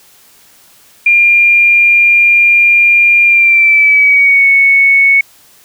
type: tone with pitch glide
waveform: sine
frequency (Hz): 2400 to 2214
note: D7 to C#7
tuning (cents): +37 to -3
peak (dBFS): -4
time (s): 1.06-5.21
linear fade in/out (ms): 5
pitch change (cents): -140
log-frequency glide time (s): 3.25-4.47
effects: white hiss -44 dBFS RMS until 5.64 s